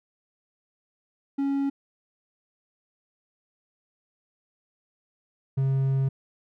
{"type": "tone pair in turn", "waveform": "triangle", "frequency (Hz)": [277.2, 134.73], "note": ["C#4", "C#3"], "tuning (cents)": [0, -49], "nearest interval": "octave", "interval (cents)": 1249, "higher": "first", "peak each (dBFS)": [-21, -19], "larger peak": "second", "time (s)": [[1.38, 1.7], [5.57, 6.09]], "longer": "second", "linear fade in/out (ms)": 10, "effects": []}